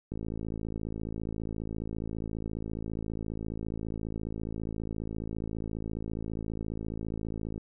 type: click train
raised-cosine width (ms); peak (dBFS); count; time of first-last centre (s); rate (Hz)
3; -23; 409; 0.12-7.579; 54.7
effects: none